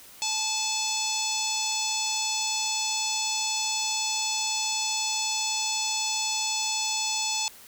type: harmonic tone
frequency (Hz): 868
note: A5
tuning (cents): -24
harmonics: 1 / 3 / 4 / 5 / 6 / 7 / 8 / 9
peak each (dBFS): -34 / -34 / -34 / -34 / -34 / -34 / -34 / -34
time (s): 0.22-7.48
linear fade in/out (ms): 0
effects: white hiss -49 dBFS RMS until 7.67 s